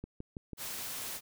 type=click train; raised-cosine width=3 ms; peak=-28 dBFS; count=4; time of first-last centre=0.04-0.533 s; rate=6.09 Hz
type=noise; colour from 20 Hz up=white; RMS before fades=-40 dBFS; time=0.57-1.21 s; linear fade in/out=50 ms
effects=none